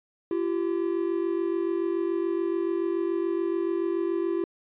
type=tone pair together; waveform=triangle; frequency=340 / 387 Hz; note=F4 / G4; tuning=-46 / -22 cents; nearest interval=major second; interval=224 cents; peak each=-24 / -27 dBFS; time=0.31-4.44 s; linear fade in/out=2 ms; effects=resampled to 8000 Hz